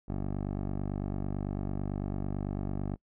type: tone with low-pass filter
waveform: 10% pulse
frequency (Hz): 49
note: G1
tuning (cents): 0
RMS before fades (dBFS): -34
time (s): 0.08-2.96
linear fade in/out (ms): 10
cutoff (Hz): 690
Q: 0.69
effects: noise-tail reverb RT60 0.1 s tail -25 dB re dry